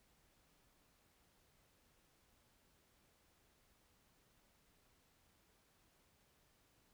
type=silence; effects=pink hiss -74 dBFS RMS until 6.93 s